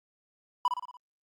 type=tone with echo; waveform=triangle; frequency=987.8 Hz; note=B5; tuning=in tune; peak=-20 dBFS; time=0.65-0.68 s; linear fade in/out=2 ms; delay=58 ms; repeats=5; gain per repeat=-5 dB; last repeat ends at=0.97 s; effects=Opus 48 kbps